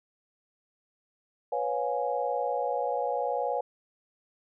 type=chord; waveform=sine; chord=C# dominant seventh; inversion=third; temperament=equal with one note detuned; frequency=493.9 / 554.4 / 711.5 / 830.6 Hz; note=B4 / C#5 / E#5 / G#5; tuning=0 / 0 / +32 / 0 cents; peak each=-32 / -32 / -33 / -32 dBFS; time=1.52-3.61 s; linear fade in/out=5 ms; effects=none